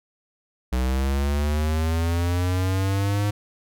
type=linear sweep; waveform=square; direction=up; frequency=62 to 103.83 Hz; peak=-21 dBFS; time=0.72-3.31 s; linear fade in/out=10 ms; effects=none